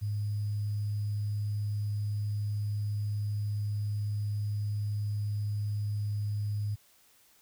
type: tone with sample-and-hold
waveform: sine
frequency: 103.8 Hz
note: G#2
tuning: in tune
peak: -29 dBFS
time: 0.01-6.76 s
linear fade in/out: 20 ms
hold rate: 4900 Hz
effects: white hiss -63 dBFS RMS until 7.41 s